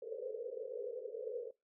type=band-pass noise; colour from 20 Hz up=white; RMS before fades=-43 dBFS; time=0.02-1.51 s; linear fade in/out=5 ms; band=430 to 520 Hz; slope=96 dB/octave; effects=noise-tail reverb RT60 0.2 s tail -19 dB re dry